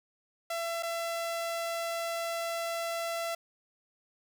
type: tone with dropouts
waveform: sawtooth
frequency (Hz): 672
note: E5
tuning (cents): +33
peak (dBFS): -28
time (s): 0.5-3.35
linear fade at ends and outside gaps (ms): 5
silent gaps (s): 0.826-0.831
effects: none